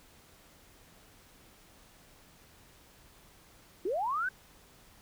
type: linear sweep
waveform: sine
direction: up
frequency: 329.6 to 1568 Hz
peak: -29 dBFS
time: 3.85-4.29 s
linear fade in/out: 5 ms
effects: pink hiss -59 dBFS RMS until 5.01 s